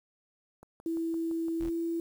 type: click train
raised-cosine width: 1 ms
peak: -36 dBFS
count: 7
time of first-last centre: 0.63-1.654 s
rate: 5.86 Hz
type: tone with pitch glide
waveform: sine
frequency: 329.6 to 333.8 Hz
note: E4 to E4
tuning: 0 to +22 cents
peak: -29 dBFS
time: 0.86-2 s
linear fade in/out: 2 ms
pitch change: +22 cents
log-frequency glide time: 1.57-1.68 s
type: tone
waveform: 40% pulse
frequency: 40.22 Hz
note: E1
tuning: 42 cents flat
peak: -37 dBFS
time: 1.6-1.7 s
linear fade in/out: 10 ms
effects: 9-bit